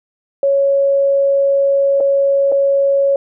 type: tone with dropouts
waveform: sine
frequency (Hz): 554.4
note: C#5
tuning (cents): 0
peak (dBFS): -10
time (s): 0.43-3.16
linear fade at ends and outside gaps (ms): 2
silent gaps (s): 2.003-2.007 / 2.518-2.522
effects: none